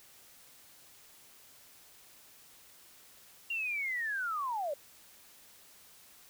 sine linear sweep, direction down, 2794 to 547 Hz, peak -32 dBFS, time 3.5-4.74 s, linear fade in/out 5 ms, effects white hiss -58 dBFS RMS until 6.29 s

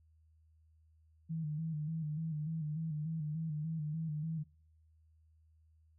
sine tone with vibrato, 156.2 Hz, D#3, 7 cents sharp, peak -35 dBFS, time 1.29-4.44 s, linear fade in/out 20 ms, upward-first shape square, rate 3.4 Hz, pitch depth 59 cents each way, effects noise-tail reverb RT60 0.6 s tail -25 dB re dry + added 79 Hz sine -64 dBFS peak until 5.98 s

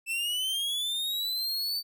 45% pulse linear sweep, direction up, 2637 to 4587 Hz, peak -28 dBFS, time 0.06-1.83 s, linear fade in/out 50 ms, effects none

